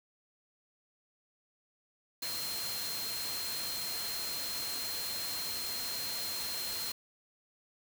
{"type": "tone in noise", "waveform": "sine", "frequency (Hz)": 4186, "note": "C8", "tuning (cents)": 0, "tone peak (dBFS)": -38, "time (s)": [2.22, 6.92], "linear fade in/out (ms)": 5, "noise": "white", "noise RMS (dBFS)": -39, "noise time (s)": [2.22, 6.92], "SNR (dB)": -2, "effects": []}